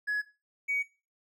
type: tone pair in turn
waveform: triangle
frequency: 1685 / 2251 Hz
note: G#6 / C#7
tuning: +25 / +26 cents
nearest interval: perfect fourth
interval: 501 cents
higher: second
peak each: -24 dBFS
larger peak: neither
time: 0.07-0.22 / 0.68-0.83 s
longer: neither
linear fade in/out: 20 ms
effects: noise-tail reverb RT60 0.3 s tail -19 dB re dry + tanh soft clip ceiling -24 dBFS